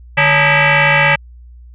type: tone with frequency modulation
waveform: sine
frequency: 150 Hz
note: D3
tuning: 37 cents sharp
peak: -8 dBFS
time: 0.17-1.16 s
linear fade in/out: 10 ms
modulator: 357 Hz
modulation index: 7.1
effects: added 60 Hz sine -35 dBFS peak until 1.74 s + resampled to 8000 Hz